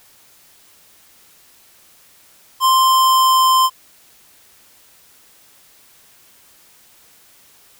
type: tone with pitch glide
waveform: square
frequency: 1046.5 to 1040.5 Hz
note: C6 to C6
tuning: 0 to -10 cents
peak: -11 dBFS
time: 2.6-3.7 s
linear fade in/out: 50 ms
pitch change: -10 cents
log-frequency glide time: 2.81-3.46 s
effects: white hiss -50 dBFS RMS until 7.79 s